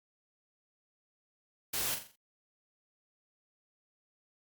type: noise with echo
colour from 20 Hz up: white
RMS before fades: -34 dBFS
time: 1.73-1.95 s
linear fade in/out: 10 ms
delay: 42 ms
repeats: 5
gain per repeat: -7 dB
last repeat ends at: 2.16 s
effects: Opus 48 kbps